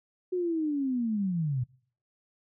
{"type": "linear sweep", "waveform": "sine", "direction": "down", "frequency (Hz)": [370, 118.8], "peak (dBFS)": -26, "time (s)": [0.32, 1.64], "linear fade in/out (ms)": 10, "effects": ["noise-tail reverb RT60 0.5 s tail -23 dB re dry"]}